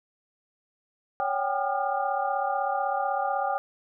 sine tone cluster, 560 / 767 / 803 / 1211 / 1406 Hz, C#5 / G5 / G5 / D#6 / F6, +18 / -38 / +41 / -47 / +11 cents, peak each -32 / -30 / -28 / -33 / -37 dBFS, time 1.2-3.58 s, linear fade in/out 0 ms, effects none

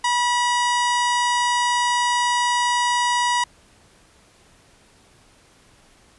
harmonic tone with a mistuned harmonic, 972 Hz, B5, 28 cents flat, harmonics 1 / 2 / 3 / 4 / 5 / 6 / 7 / 8 / 9 / 10, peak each -19 / -25 / -29 / -31 / -33 / -35 / -36 / -37 / -38 / -39 dBFS, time 0.04-3.44 s, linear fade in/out 5 ms, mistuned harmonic 4, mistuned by -55 cents, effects pink hiss -54 dBFS RMS until 6.18 s + resampled to 24000 Hz

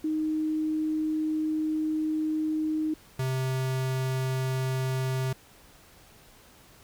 sine / square tone pair in turn, 311.1 / 130.8 Hz, D#4 / C3, 0 / 0 cents, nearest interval octave + minor third, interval 1500 cents, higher first, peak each -25 / -27 dBFS, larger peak first, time 0.04-2.94 / 3.19-5.33 s, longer first, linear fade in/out 5 ms, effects pink hiss -55 dBFS RMS until 6.83 s

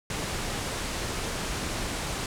pink low-pass noise, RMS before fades -32 dBFS, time 0.1-2.26 s, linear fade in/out 2 ms, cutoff 10000 Hz, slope 24 dB/octave, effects none

